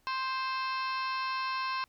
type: harmonic tone with a mistuned harmonic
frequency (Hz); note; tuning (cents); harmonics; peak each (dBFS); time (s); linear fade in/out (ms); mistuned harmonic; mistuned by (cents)
524; C5; +2; 2 / 3 / 4 / 5 / 6 / 7 / 8 / 9 / 10; -32 / -40 / -46 / -40 / -50 / -51 / -43 / -52 / -47; 0.07-1.84; 0; 10; +29
effects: pink hiss -70 dBFS RMS until 1.88 s